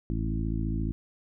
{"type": "harmonic tone with a mistuned harmonic", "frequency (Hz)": 54.5, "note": "A1", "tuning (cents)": -16, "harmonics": [1, 2, 3, 4, 5, 6], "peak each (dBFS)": [-30, -33, -35, -36, -37, -38], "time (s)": [0.1, 0.92], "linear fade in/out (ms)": 0, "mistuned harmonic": 1, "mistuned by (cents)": -77, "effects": []}